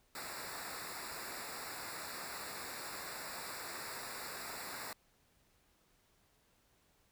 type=noise with comb filter; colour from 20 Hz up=pink; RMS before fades=-45 dBFS; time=0.15-4.93 s; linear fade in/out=2 ms; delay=0.32 ms; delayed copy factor=-0.95; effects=pink hiss -72 dBFS RMS until 7.11 s